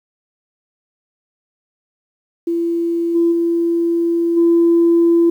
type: tone with level steps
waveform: sine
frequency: 338.1 Hz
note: E4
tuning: 44 cents sharp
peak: -15 / -10 / -13 / -8 dBFS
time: 2.47-5.3 s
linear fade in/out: 5 ms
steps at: 3.14 / 3.31 / 4.36 s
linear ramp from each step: 20 ms
effects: tanh soft clip ceiling -5 dBFS + 8-bit